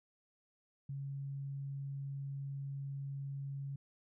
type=tone; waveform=sine; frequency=138.59 Hz; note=C#3; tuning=in tune; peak=-39 dBFS; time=0.89-3.76 s; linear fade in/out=5 ms; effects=none